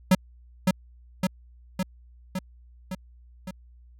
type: tone with echo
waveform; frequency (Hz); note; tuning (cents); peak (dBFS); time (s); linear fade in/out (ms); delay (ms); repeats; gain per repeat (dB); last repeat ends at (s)
square; 185.9; F#3; +8; -15; 0.11-0.15; 5; 560; 6; -3; 3.51
effects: added 60 Hz sine -49 dBFS peak until 3.99 s + AAC 48 kbps